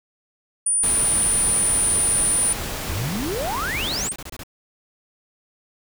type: tone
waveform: sine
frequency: 9397 Hz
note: D9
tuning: in tune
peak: -17 dBFS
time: 0.66-2.53 s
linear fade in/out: 5 ms
type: noise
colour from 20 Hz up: pink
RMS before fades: -29 dBFS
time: 0.83-4.08 s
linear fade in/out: 5 ms
type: exponential sweep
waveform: sine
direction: up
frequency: 72.2 to 9430 Hz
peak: -24 dBFS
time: 2.89-4.13 s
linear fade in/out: 10 ms
type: noise bursts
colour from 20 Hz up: pink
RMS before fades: -35 dBFS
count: 10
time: 3.77-4.435 s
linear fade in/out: 2 ms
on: 44 ms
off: 25 ms
effects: none